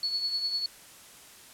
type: tone with tremolo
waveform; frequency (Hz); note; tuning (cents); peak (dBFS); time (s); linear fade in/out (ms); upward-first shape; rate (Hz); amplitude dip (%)
sine; 4403; C#8; -13; -25; 0.03-0.66; 2; triangle; 10; 60
effects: white hiss -51 dBFS RMS until 1.53 s + low-pass 12000 Hz 12 dB/octave